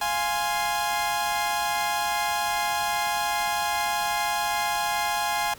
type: chord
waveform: sawtooth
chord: F minor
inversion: none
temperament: equal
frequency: 698.5 / 830.6 / 1046.5 Hz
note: F5 / Ab5 / C6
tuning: 0 / 0 / 0 cents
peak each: -27 / -22 / -27 dBFS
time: 0.01-5.54 s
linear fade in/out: 5 ms
effects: pink hiss -47 dBFS RMS until 5.58 s